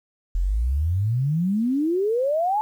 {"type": "exponential sweep", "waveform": "sine", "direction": "up", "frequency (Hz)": [40.66, 879], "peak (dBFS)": -19, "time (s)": [0.35, 2.61], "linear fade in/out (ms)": 0, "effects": ["9-bit"]}